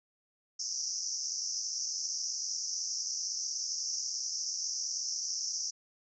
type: band-pass noise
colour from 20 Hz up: white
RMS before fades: -36 dBFS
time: 0.59-5.71 s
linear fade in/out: 10 ms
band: 5200 to 6200 Hz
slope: 96 dB/octave
effects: none